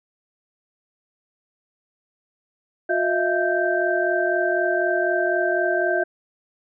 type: tone cluster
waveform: sine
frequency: 359.3 / 633 / 677 / 1564 Hz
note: F4 / D#5 / E5 / G6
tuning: +49 / +30 / +46 / -4 cents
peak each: -24 dBFS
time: 2.89-6.04 s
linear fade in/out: 10 ms
effects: none